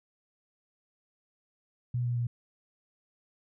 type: tone with pitch steps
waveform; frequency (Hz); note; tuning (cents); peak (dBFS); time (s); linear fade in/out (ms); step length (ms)
sine; 122.4 / 120.99 / 119.6; B2 / B2 / A#2; -15 / -35 / +45; -27; 1.94-2.27; 5; 110
effects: none